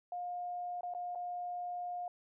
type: tone with dropouts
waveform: sine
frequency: 711 Hz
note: F5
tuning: 31 cents sharp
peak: -37 dBFS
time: 0.12-2.08 s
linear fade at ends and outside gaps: 2 ms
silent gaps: 0.809-0.832 / 0.938-0.948 / 1.15-1.156 s
effects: none